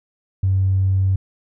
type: tone with tanh clipping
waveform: triangle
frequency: 95.4 Hz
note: G2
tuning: 47 cents flat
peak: -14 dBFS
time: 0.43-1.16 s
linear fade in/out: 5 ms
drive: 4 dB
effects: none